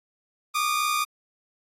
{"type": "tone pair together", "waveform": "sawtooth", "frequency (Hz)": [1159.6, 1224], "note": ["D6", "D#6"], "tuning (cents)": [-22, -29], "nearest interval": "minor second", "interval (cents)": 93, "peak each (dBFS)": [-25, -20], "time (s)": [0.54, 1.05], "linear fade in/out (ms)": 20, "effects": ["AAC 48 kbps"]}